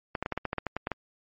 clicks, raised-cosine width 0.5 ms, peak -15 dBFS, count 12, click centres 0.152 / 0.226 / 0.261 / 0.323 / 0.376 / 0.453 / 0.531 / 0.583 / 0.667 / 0.766 / 0.871 / 0.917 s, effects MP3 32 kbps

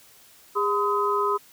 sine tone cluster, 407.4 / 1018 / 1262 Hz, G#4 / C6 / D#6, -33 / -48 / +24 cents, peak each -25 dBFS, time 0.55-1.38 s, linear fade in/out 20 ms, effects white hiss -53 dBFS RMS until 1.52 s

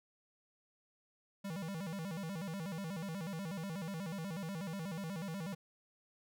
square tone with vibrato, 178.7 Hz, F3, 40 cents sharp, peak -40 dBFS, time 1.44-5.55 s, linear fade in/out 10 ms, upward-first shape square, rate 8.2 Hz, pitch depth 180 cents each way, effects none

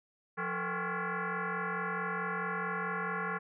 sine tone with frequency modulation, 133.2 Hz, C3, 31 cents sharp, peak -32 dBFS, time 0.37-3.39 s, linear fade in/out 20 ms, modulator 311 Hz, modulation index 5.5, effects none

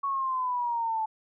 sine exponential sweep, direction down, 1117 to 870 Hz, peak -26 dBFS, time 0.03-1.06 s, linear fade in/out 10 ms, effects none

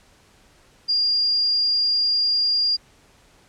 sine tone, 4810 Hz, D8, 41 cents sharp, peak -17 dBFS, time 0.88-2.77 s, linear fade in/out 20 ms, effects pink hiss -55 dBFS RMS until 3.48 s + low-pass 9000 Hz 12 dB/octave

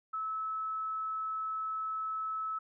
sine tone, 1300 Hz, E6, 24 cents flat, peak -33 dBFS, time 0.13-2.59 s, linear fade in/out 10 ms, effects none

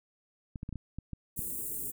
clicks, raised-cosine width 5 ms, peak -26 dBFS, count 8, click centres 0.558 / 0.631 / 0.691 / 0.727 / 0.757 / 0.986 / 1.133 / 1.392 s
white band-stop noise, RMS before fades -37 dBFS, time 1.36-1.92 s, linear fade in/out 20 ms, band 460 to 7900 Hz, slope 48 dB/octave
effects none

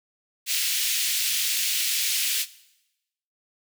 pink high-pass noise, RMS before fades -25 dBFS, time 0.46-2.46 s, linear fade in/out 50 ms, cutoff 2500 Hz, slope 24 dB/octave, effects noise-tail reverb RT60 0.9 s tail -18 dB re dry

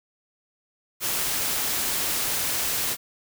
white noise, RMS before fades -26 dBFS, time 1-2.97 s, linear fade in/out 50 ms, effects none

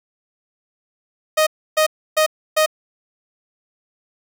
sawtooth tone bursts, 622.3 Hz, D#5, in tune, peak -9 dBFS, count 4, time 1.37-2.662 s, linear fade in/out 10 ms, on 98 ms, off 300 ms, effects none

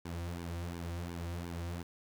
sawtooth tone with flanger, 85.8 Hz, F2, 30 cents flat, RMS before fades -40 dBFS, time 0.05-1.83 s, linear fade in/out 5 ms, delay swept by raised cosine 1.5 to 4.8 ms, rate 2.8 Hz, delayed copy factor -0.85, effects 10-bit

